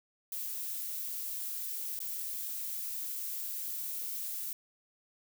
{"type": "noise with dropouts", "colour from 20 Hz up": "violet", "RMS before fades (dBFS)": -38, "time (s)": [0.32, 4.53], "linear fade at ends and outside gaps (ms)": 2, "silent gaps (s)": [1.991, 2.002], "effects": []}